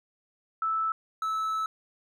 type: tone pair in turn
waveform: sine / triangle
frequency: 1314 / 1305.7 Hz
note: E6 / E6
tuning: -6 / -17 cents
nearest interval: unison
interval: 11 cents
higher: first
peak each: -25 dBFS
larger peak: neither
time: 0.62-0.92 / 1.22-1.66 s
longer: second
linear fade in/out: 2 ms
effects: none